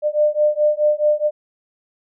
sine beating tone pair, 598 / 602.7 Hz, D5 / D5, +31 / +45 cents, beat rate 4.7 Hz, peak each -17 dBFS, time 0.02-1.31 s, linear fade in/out 50 ms, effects none

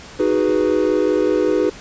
triangle chord, G# minor seventh, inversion second, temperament equal, 311.1 / 370 / 415.3 / 493.9 Hz, D#4 / F#4 / G#4 / B4, 0 / 0 / 0 / 0 cents, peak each -18 dBFS, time 0.19-1.7 s, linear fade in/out 10 ms, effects pink hiss -38 dBFS RMS until 1.8 s + resampled to 16000 Hz

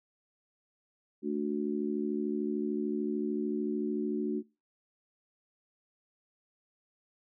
sine chord, D major, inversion second, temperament just, 220.2 / 293.7 / 367.1 Hz, A3 / D4 / F#4, +2 / 0 / -14 cents, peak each -34 dBFS, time 1.22-4.43 s, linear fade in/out 50 ms, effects noise-tail reverb RT60 0.3 s tail -26 dB re dry

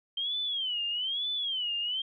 sine tone with vibrato, 3136 Hz, G7, in tune, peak -29 dBFS, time 0.17-2.02 s, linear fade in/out 5 ms, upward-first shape sine, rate 1.1 Hz, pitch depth 190 cents each way, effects none

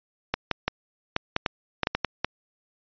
clicks, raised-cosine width 0.3 ms, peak -7 dBFS, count 11, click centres 0.34 / 0.513 / 0.68 / 1.164 / 1.364 / 1.462 / 1.833 / 1.871 / 1.95 / 2.047 / 2.246 s, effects resampled to 11025 Hz

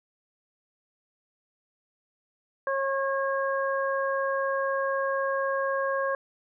harmonic tone, 544 Hz, C#5, 33 cents flat, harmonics 1 / 2 / 3, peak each -27 / -30 / -32 dBFS, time 2.67-6.15 s, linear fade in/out 2 ms, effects none

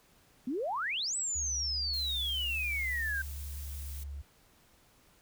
sine exponential two-way sweep, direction up then down, 233.1 to 8040 to 1552 Hz, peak -31 dBFS, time 0.47-3.22 s, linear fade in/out 5 ms, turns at 1.16 s
sine tone with pitch glide, 69.3 to 70.63 Hz, C#2 to C#2, 0 to +33 cents, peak -38 dBFS, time 1.35-4.22 s, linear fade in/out 10 ms, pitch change +33 cents, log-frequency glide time 2.2-3.15 s
blue noise, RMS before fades -48 dBFS, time 1.93-4.04 s, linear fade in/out 10 ms
effects pink hiss -64 dBFS RMS until 5.21 s

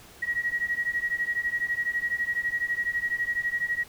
sine beating tone pair, 1900 / 1912 Hz, A#6 / A#6, +33 / +43 cents, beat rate 12 Hz, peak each -29 / -28 dBFS, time 0.22-3.84 s, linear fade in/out 10 ms, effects pink hiss -50 dBFS RMS until 3.88 s

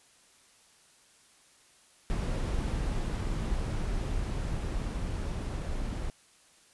brown noise with level ramp, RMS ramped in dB -30 to -34 dBFS, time 2.1-6.1 s, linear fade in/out 0 ms, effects white hiss -61 dBFS RMS until 6.73 s + resampled to 24000 Hz

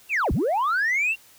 sine linear two-way sweep, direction down then up, 2794 to 34.65 to 2794 Hz, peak -18 dBFS, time 0.09-1.16 s, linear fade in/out 50 ms, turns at 0.32 s, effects tanh soft clip ceiling -18 dBFS + white hiss -53 dBFS RMS until 1.38 s

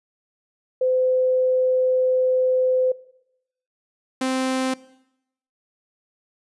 sine / sawtooth tone pair in turn, 512 / 260.6 Hz, C5 / C4, -38 / -7 cents, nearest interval octave, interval 1169 cents, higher first, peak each -17 dBFS, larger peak neither, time 0.81-2.92 / 4.21-4.74 s, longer first, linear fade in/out 5 ms, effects noise-tail reverb RT60 0.8 s tail -19 dB re dry + resampled to 24000 Hz

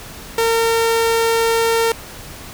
sawtooth tone, 456.8 Hz, A#4, 35 cents flat, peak -10 dBFS, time 0.38-1.92 s, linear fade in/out 2 ms, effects pink hiss -35 dBFS RMS until 2.53 s

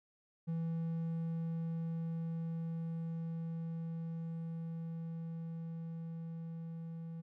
triangle tone with level ramp, 164.81 Hz, E3, in tune, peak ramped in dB -32 to -40 dBFS, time 0.47-7.22 s, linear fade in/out 20 ms, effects none

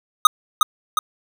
square tone with echo, 1244.5 Hz, D#6, in tune, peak -6 dBFS, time 0.25-0.27 s, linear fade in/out 2 ms, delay 360 ms, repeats 2, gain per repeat -5 dB, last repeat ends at 0.99 s, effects none

